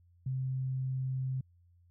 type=tone; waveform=sine; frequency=130.81 Hz; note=C3; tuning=in tune; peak=-31 dBFS; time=0.26-1.41 s; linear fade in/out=5 ms; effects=added 87 Hz sine -61 dBFS peak until 1.9 s